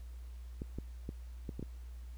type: clicks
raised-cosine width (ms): 3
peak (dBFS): -27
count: 6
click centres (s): 0.619 / 0.786 / 1.091 / 1.492 / 1.595 / 1.627
effects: added 60 Hz sine -44 dBFS peak until 2.17 s + pink hiss -66 dBFS RMS until 2.17 s